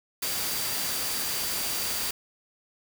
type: tone in noise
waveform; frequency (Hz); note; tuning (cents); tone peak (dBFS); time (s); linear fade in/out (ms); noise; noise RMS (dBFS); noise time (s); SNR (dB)
sine; 4699; D8; 0; -37; 0.22-2.11; 5; white; -30; 0.22-2.11; -10
effects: none